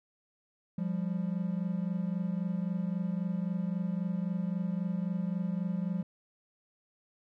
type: tone pair together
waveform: triangle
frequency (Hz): 174.61 / 198.37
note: F3 / G3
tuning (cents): 0 / +21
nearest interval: major second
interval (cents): 221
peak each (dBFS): -30 / -32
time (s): 0.78-6.03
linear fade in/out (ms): 5
effects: none